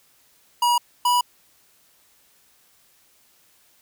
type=tone pair in turn; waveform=square; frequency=962 / 977.7 Hz; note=B5 / B5; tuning=-46 / -18 cents; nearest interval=unison; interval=28 cents; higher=second; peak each=-17 dBFS; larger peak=neither; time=0.62-0.78 / 1.05-1.21 s; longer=neither; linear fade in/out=5 ms; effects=white hiss -59 dBFS RMS until 3.81 s